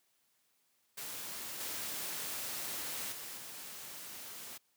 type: noise with level steps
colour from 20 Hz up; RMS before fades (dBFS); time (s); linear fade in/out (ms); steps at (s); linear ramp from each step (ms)
white; -43 / -40 / -45 / -47; 0.97-4.58; 10; 1.6 / 3.12 / 3.37; 5
effects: white hiss -75 dBFS RMS until 4.76 s + high-pass 100 Hz 12 dB/octave